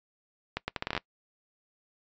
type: accelerating click train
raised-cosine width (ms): 0.3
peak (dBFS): -14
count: 10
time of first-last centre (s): 0.57-0.977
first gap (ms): 110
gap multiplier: 0.75
effects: noise-tail reverb RT60 0.1 s tail -22 dB re dry + resampled to 16000 Hz